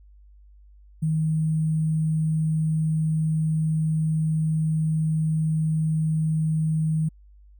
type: tone with sample-and-hold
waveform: sine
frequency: 157.7 Hz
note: D#3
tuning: 24 cents sharp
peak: -20 dBFS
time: 1.02-7.09 s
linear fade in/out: 10 ms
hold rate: 8820 Hz
effects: added 50 Hz sine -48 dBFS peak until 7.59 s